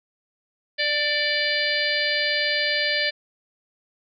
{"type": "harmonic tone with a mistuned harmonic", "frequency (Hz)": 591, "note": "D5", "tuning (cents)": 11, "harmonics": [1, 3, 4, 5, 6, 7, 8], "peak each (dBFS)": [-29, -25, -28, -30, -31, -29, -29], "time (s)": [0.78, 3.11], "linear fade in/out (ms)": 20, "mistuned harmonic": 4, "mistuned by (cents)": -37, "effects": []}